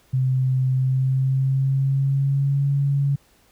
sine tone with pitch glide, 130 to 140.14 Hz, C3 to C#3, -11 to +19 cents, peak -17 dBFS, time 0.13-3.16 s, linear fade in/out 10 ms, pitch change +130 cents, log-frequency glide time 0.74-2.67 s, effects pink hiss -58 dBFS RMS until 3.51 s

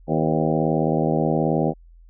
harmonic tone with a mistuned harmonic, 78.8 Hz, D#2, 23 cents sharp, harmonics 2 / 3 / 4 / 5 / 6 / 7 / 8 / 9 / 10, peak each -23 / -25 / -26 / -27 / -28 / -28 / -29 / -30 / -30 dBFS, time 0.07-1.74 s, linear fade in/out 50 ms, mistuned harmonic 6, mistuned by +55 cents, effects added 42 Hz sine -45 dBFS peak until 2.09 s

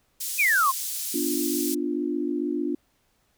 white band-pass noise, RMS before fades -31 dBFS, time 0.2-1.75 s, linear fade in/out 10 ms, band 5200 to 16000 Hz, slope 12 dB/octave
sine exponential sweep, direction down, 2580 to 1008 Hz, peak -18 dBFS, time 0.38-0.72 s, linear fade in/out 20 ms
sine chord, B diminished, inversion none, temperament equal, 246.9 / 293.7 / 349.2 Hz, B3 / D4 / F4, 0 / 0 / 0 cents, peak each -31 / -27 / -29 dBFS, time 1.14-2.75 s, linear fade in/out 5 ms
effects pink hiss -68 dBFS RMS until 3.37 s

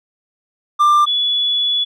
triangle / sine tone pair in turn, 1188 / 3416 Hz, D6 / G#7, +20 / +48 cents, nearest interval octave + tritone, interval 1828 cents, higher second, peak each -7 / -14 dBFS, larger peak first, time 0.79-1.06 / 1.06-1.85 s, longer second, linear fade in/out 20 ms, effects none

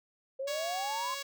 sine exponential sweep, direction up, 523.3 to 1070 Hz, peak -33 dBFS, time 0.39-1.15 s, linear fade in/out 10 ms
5% pulse tone, 557 Hz, C#5, 8 cents sharp, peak -25 dBFS, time 0.47-1.23 s, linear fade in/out 10 ms
effects none

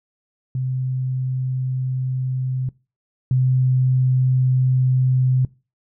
sine tone pair in turn, 129.3 / 128.76 Hz, C3 / C3, -20 / -27 cents, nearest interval unison, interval 7 cents, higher first, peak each -20 / -14 dBFS, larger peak second, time 0.55-2.69 / 3.31-5.45 s, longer neither, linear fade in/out 2 ms, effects noise-tail reverb RT60 0.3 s tail -22 dB re dry

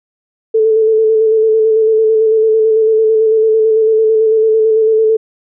sine tone with vibrato, 440 Hz, A4, in tune, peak -7 dBFS, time 0.54-5.17 s, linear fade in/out 10 ms, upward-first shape square, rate 9 Hz, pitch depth 20 cents each way, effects none

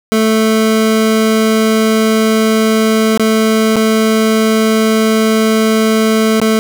25% pulse tone with dropouts, 220 Hz, A3, in tune, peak -5 dBFS, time 0.12-6.59 s, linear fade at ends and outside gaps 0 ms, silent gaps 3.175-3.196 / 3.758-3.766 / 6.401-6.416 s, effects none

